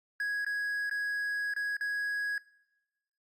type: tone with dropouts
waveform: triangle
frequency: 1661.2 Hz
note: G#6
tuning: in tune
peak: -28 dBFS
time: 0.2-2.38 s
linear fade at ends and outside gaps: 2 ms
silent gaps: 0.448-0.464 / 0.897-0.911 / 1.538-1.563 / 1.768-1.809 s
effects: noise-tail reverb RT60 1.0 s tail -22 dB re dry + Opus 48 kbps